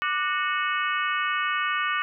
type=harmonic tone with a mistuned harmonic; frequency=367.8 Hz; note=F#4; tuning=10 cents flat; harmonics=3 / 4 / 5 / 6 / 7 / 8; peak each=-27 / -29 / -31 / -33 / -34 / -35 dBFS; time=0.02-2.02 s; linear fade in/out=0 ms; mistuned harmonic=3; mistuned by=+120 cents; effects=none